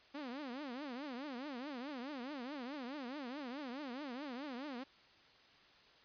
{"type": "tone with vibrato", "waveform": "sawtooth", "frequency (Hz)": 267.9, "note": "C4", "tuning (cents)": 41, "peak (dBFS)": -39, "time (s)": [0.14, 4.84], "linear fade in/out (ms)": 10, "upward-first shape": "triangle", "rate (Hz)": 4.7, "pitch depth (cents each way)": 260, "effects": ["white hiss -64 dBFS RMS until 6.04 s", "resampled to 11025 Hz"]}